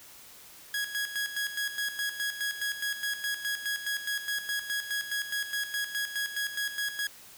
sawtooth tone with tremolo, 1661.2 Hz, G#6, in tune, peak -25 dBFS, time 0.74-7.07 s, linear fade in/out 2 ms, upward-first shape square, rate 4.8 Hz, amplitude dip 65%, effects white hiss -51 dBFS RMS until 7.37 s

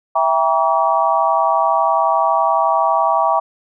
sine chord, E diminished seventh, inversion none, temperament just, 659.3 / 791.1 / 949.3 / 1139.2 Hz, E5 / G5 / Bb5 / Db6, 0 / +16 / +31 / +47 cents, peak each -18 dBFS, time 0.15-3.4 s, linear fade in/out 10 ms, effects none

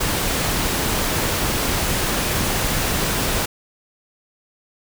pink noise, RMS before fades -21 dBFS, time 0-3.46 s, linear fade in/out 10 ms, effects none

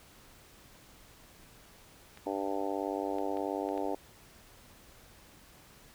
clicks, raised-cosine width 0.3 ms, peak -33 dBFS, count 5, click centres 2.174 / 3.185 / 3.371 / 3.689 / 3.777 s
harmonic tone, 98.5 Hz, G2, 9 cents sharp, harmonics 3 / 4 / 5 / 6 / 7 / 8 / 9, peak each -37 / -38 / -39 / -40 / -40 / -41 / -42 dBFS, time 2.26-3.95 s, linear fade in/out 5 ms
effects pink hiss -57 dBFS RMS until 5.94 s

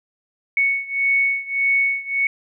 sine beating tone pair, 2217 / 2218.7 Hz, C#7 / C#7, 0 / +1 cents, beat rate 1.7 Hz, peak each -19 / -21 dBFS, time 0.57-2.27 s, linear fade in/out 2 ms, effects none

